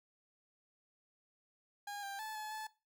30% pulse tone with pitch steps, 815 / 793 / 869 / 857 / 867 Hz, G#5 / G5 / A5 / A5 / A5, -33 / +20 / -22 / -46 / -26 cents, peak -39 dBFS, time 1.87-2.67 s, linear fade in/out 5 ms, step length 160 ms, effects noise-tail reverb RT60 0.3 s tail -19 dB re dry

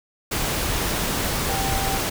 sine tone in noise, 779 Hz, G5, 11 cents flat, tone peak -27 dBFS, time 1.49-1.98 s, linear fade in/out 10 ms, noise pink, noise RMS -24 dBFS, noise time 0.31-2.1 s, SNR -6 dB, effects none

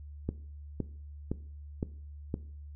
click train, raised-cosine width 3 ms, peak -18 dBFS, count 5, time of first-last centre 0.29-2.341 s, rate 1.95 Hz, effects noise-tail reverb RT60 0.5 s tail -18 dB re dry + added 73 Hz sine -43 dBFS peak until 2.75 s

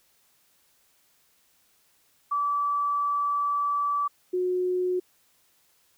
sine tone pair in turn, 1155 / 363.8 Hz, D6 / F#4, -29 / -29 cents, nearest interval octave + minor sixth, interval 2000 cents, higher first, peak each -23 dBFS, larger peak neither, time 2.31-4.08 / 4.33-5 s, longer first, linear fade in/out 10 ms, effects white hiss -65 dBFS RMS until 5.97 s

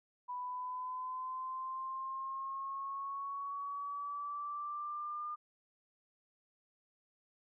sine exponential sweep, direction up, 987.8 to 1209 Hz, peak -38 dBFS, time 0.28-5.36 s, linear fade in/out 20 ms, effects none

